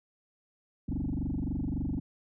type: tone with frequency modulation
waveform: sine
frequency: 166 Hz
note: E3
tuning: 12 cents sharp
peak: -28 dBFS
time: 0.88-2 s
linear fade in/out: 10 ms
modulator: 23.6 Hz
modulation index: 5.5
effects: tanh soft clip ceiling -26 dBFS